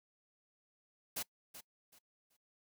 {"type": "noise with echo", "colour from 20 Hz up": "white", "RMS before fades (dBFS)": -39, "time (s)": [1.16, 1.23], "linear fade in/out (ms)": 10, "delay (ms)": 380, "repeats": 3, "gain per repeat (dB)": -12, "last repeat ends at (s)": 2.37, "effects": ["noise-tail reverb RT60 0.1 s tail -22 dB re dry"]}